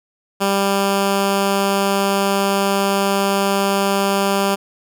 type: tone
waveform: 10% pulse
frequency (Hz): 197.5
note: G3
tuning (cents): +13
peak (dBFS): -7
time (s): 0.4-4.56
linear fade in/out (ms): 20
effects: none